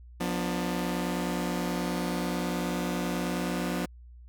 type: chord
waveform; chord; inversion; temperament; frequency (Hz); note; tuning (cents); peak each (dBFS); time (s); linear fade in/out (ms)
sawtooth; B diminished; second; just; 177.8 / 246.9 / 296.3; F3 / B3 / D4; +31 / 0 / +15; -27 / -30 / -31; 0.2-3.86; 10
effects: added 60 Hz sine -46 dBFS peak until 4.28 s